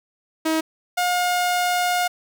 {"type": "tone pair in turn", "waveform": "sawtooth", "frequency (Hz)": [318.6, 715.2], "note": ["D#4", "F5"], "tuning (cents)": [41, 41], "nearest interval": "octave + major second", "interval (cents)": 1400, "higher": "second", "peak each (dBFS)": [-15, -15], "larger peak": "neither", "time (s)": [[0.45, 0.61], [0.97, 2.08]], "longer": "second", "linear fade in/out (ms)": 10, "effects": []}